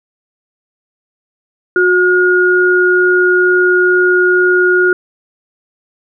sine tone pair together, 363.9 / 1433.9 Hz, F#4 / F6, -29 / +45 cents, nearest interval 2 octaves, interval 2374 cents, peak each -10 dBFS, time 1.76-4.93 s, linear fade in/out 2 ms, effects none

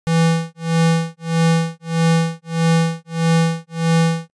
square tone with tremolo, 164.81 Hz, E3, in tune, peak -12 dBFS, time 0.07-4.3 s, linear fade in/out 0 ms, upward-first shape sine, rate 1.6 Hz, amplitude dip 100%, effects noise-tail reverb RT60 0.1 s tail -25 dB re dry + resampled to 22050 Hz

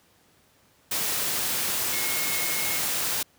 sine tone in noise, 2166 Hz, C#7, 41 cents flat, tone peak -33 dBFS, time 1.93-2.79 s, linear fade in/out 5 ms, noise white, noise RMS -27 dBFS, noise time 0.91-3.23 s, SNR -9 dB, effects pink hiss -61 dBFS RMS until 3.38 s + high-pass 80 Hz 12 dB/octave

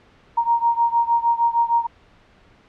sine beating tone pair, 932.3 / 938.8 Hz, A#5 / A#5, 0 / +12 cents, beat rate 6.5 Hz, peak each -18 / -20 dBFS, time 0.37-1.87 s, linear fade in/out 10 ms, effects pink hiss -53 dBFS RMS until 2.68 s + low-pass 3000 Hz 12 dB/octave

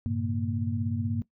sine tone cluster, 98 / 114 / 135.1 / 233 Hz, G2 / A#2 / C#3 / A#3, 0 / -38 / -44 / -1 cents, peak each -30 / -34 / -38 / -31 dBFS, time 0.06-1.22 s, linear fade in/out 0 ms, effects noise-tail reverb RT60 0.1 s tail -18 dB re dry

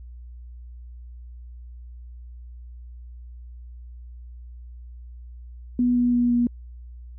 sine tone with pitch steps, 245.4 / 243.7 / 242 / 240.3 Hz, B3 / B3 / B3 / B3, -11 / -23 / -35 / -47 cents, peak -17 dBFS, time 5.79-6.47 s, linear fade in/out 2 ms, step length 170 ms, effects added 60 Hz sine -38 dBFS peak until 7.18 s

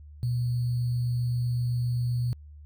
sine tone with sample-and-hold, 121.7 Hz, B2, 25 cents flat, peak -24 dBFS, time 0.23-2.33 s, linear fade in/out 0 ms, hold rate 4410 Hz, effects added 74 Hz sine -44 dBFS peak until 2.65 s

